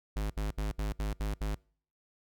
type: tone bursts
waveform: square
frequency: 51.91 Hz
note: G#1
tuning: in tune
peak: -31 dBFS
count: 7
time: 0.16-1.548 s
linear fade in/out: 5 ms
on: 140 ms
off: 68 ms
effects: noise-tail reverb RT60 0.5 s tail -26 dB re dry